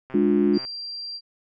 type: click train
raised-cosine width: 0.5 ms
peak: -27 dBFS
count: 73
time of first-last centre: 0.1-0.65 s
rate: 131 Hz
type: chord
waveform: sine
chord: D diminished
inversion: second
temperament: equal with one note detuned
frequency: 207.7 / 293.7 / 356.2 Hz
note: Ab3 / D4 / F4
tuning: 0 / 0 / +34 cents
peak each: -21 dBFS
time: 0.14-0.58 s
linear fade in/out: 5 ms
type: tone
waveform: sine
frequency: 4730 Hz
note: D8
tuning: 12 cents sharp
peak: -31 dBFS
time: 0.53-1.21 s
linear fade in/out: 50 ms
effects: none